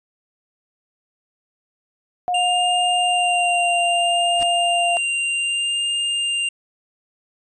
sine tone with pitch glide, 718 to 697.2 Hz, F5 to F5, +48 to -3 cents, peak -18 dBFS, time 2.28-4.97 s, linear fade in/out 0 ms, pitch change -51 cents, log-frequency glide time 3.12-3.83 s
square tone with vibrato, 2794 Hz, F7, in tune, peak -20 dBFS, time 2.34-6.49 s, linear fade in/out 5 ms, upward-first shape sine, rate 0.62 Hz, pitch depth 10 cents each way
pink noise with exponential growth, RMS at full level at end -27 dBFS, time 4.35-4.43 s, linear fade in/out 0 ms, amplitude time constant 17 ms
effects resampled to 22050 Hz

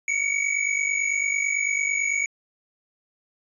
square tone pair together, 2225 / 2274 Hz, C#7 / C#7, +6 / +44 cents, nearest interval unison, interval 38 cents, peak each -26 / -25 dBFS, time 0.08-2.26 s, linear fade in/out 2 ms, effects resampled to 22050 Hz

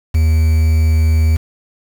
triangle tone with quantisation, 79.6 Hz, D#2, 40 cents sharp, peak -7 dBFS, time 0.14-1.37 s, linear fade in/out 10 ms, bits 5, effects none

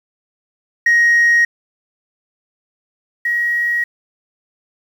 sine tone pair in turn, 1880 / 1898.6 Hz, A#6 / A#6, +14 / +31 cents, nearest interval unison, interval 17 cents, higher second, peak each -7 / -14 dBFS, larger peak first, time 0.86-1.45 / 3.25-3.84 s, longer neither, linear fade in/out 5 ms, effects tanh soft clip ceiling -7 dBFS + 7-bit

